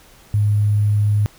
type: tone with sample-and-hold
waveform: sine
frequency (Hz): 104.1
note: G#2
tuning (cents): +5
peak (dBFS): -13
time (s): 0.34-1.26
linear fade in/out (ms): 0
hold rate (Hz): 11025
effects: pink hiss -48 dBFS RMS until 1.38 s